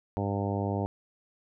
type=harmonic tone; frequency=100 Hz; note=G2; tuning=35 cents sharp; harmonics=1 / 2 / 3 / 4 / 5 / 6 / 7 / 8 / 9; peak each=-31 / -34 / -36 / -37 / -38 / -39 / -39 / -40 / -41 dBFS; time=0.17-0.86 s; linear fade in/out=0 ms; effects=none